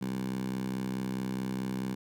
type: tone with high-pass filter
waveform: 10% pulse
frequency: 64.7 Hz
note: C2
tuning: 19 cents flat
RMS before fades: -34 dBFS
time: 0.01-1.95 s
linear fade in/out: 10 ms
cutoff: 170 Hz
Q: 3.8
effects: none